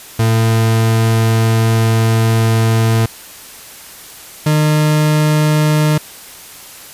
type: tone pair in turn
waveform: 40% pulse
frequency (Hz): 112.7 / 152.32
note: A2 / D#3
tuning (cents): +42 / -36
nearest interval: perfect fourth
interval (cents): 522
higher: second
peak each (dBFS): -9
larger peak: neither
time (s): 0.19-3.06 / 4.46-5.98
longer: first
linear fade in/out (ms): 5
effects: white hiss -35 dBFS RMS until 6.93 s + resampled to 32000 Hz